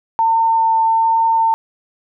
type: tone with vibrato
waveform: sine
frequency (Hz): 902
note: A5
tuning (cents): +43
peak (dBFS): -11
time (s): 0.19-1.54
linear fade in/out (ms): 0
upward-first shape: triangle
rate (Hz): 1.2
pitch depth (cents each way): 10
effects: none